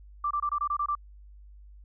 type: tone bursts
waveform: sine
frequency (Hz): 1174.7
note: D6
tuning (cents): 0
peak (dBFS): -25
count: 8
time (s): 0.24-0.952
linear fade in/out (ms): 5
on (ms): 68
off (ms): 24
effects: added 50 Hz sine -47 dBFS peak until 1.84 s